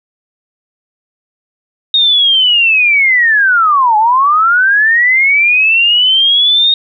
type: linear two-way sweep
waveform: sine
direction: down then up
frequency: 3729 to 834 to 3729 Hz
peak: -6 dBFS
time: 1.94-6.74 s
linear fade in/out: 2 ms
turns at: 3.97 s
effects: none